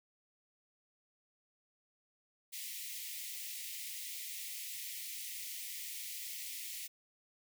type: high-pass noise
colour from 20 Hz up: white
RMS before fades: -44 dBFS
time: 2.52-6.88 s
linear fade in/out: 20 ms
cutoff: 1900 Hz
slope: 96 dB/octave
effects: none